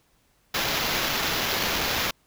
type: noise with sample-and-hold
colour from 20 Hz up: white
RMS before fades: -26 dBFS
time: 0.54-2.11 s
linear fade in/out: 5 ms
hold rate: 8820 Hz
effects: pink hiss -65 dBFS RMS until 2.26 s